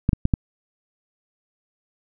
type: clicks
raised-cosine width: 5 ms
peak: -5 dBFS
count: 4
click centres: 0.091 / 0.132 / 0.254 / 0.338 s
effects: none